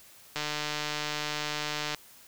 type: click train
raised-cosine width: 0.2 ms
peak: -14 dBFS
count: 239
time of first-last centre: 0.36-1.947 s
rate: 150 Hz
effects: white hiss -54 dBFS RMS until 2.27 s